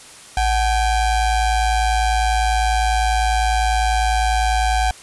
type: ring-modulated tone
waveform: square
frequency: 400 Hz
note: G4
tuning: 35 cents sharp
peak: -13 dBFS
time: 0.37-4.91 s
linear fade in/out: 2 ms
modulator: 345 Hz
effects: white hiss -41 dBFS RMS until 5.02 s + resampled to 24000 Hz